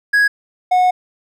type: tone pair in turn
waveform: triangle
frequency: 1661.2 / 730.6 Hz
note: G#6 / F#5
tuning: 0 / -22 cents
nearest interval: octave + major second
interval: 1422 cents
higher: first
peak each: -8 dBFS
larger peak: neither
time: 0.13-0.28 / 0.71-0.91 s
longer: second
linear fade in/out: 10 ms
effects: none